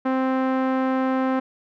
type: tone with low-pass filter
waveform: sawtooth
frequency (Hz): 261.6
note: C4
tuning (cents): 0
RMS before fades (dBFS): -22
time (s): 0.05-1.4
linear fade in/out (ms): 10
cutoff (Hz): 1400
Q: 1.1
effects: none